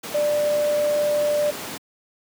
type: tone in noise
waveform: sine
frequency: 592 Hz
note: D5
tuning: 14 cents sharp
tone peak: -18 dBFS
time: 0.14-1.51 s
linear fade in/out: 10 ms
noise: pink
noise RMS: -32 dBFS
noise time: 0.03-1.78 s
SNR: +11 dB
effects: high-pass 200 Hz 12 dB/octave